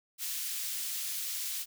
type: high-pass noise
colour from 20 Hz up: white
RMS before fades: -36 dBFS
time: 0.18-1.66 s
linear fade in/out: 50 ms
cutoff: 2600 Hz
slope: 12 dB/octave
effects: none